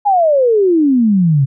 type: exponential sweep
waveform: sine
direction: down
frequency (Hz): 842 to 130.4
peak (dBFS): -8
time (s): 0.05-1.46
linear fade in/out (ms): 20
effects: none